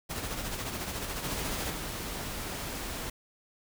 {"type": "noise with tremolo", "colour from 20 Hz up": "pink", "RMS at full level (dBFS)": -34, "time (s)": [0.09, 1.72], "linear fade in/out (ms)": 20, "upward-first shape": "sine", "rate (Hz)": 14, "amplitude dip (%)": 45}
{"type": "noise", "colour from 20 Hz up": "pink", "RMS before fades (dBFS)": -37, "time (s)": [1.24, 3.1], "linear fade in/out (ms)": 5}
{"effects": []}